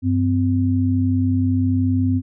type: tone pair together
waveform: sine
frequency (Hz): 96.93 / 257.5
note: G2 / C4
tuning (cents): -19 / -28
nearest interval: octave + perfect fourth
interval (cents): 1691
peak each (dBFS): -18 / -18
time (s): 0.02-2.22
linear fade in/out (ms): 50
effects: none